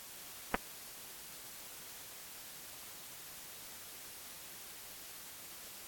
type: clicks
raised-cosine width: 0.5 ms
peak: -15 dBFS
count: 2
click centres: 0.543 / 0.547 s
effects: white hiss -50 dBFS RMS until 5.87 s + AAC 64 kbps